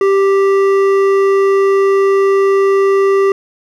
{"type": "tone with hard clipping", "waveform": "sine", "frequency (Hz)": 392, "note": "G4", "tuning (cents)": 0, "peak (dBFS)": -10, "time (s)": [0.01, 3.32], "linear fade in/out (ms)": 2, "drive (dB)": 10, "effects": []}